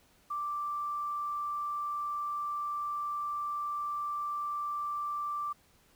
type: tone with quantisation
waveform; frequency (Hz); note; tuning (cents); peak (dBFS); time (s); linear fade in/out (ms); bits
sine; 1174.7; D6; 0; -32; 0.3-5.53; 10; 10
effects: pink hiss -65 dBFS RMS until 5.95 s